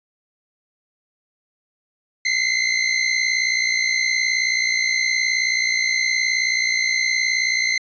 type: tone pair together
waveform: sawtooth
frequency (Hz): 2041 / 2100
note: C7 / C7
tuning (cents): -44 / +6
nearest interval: unison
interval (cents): 50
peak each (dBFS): -17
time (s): 2.25-7.78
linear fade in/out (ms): 5
effects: resampled to 16000 Hz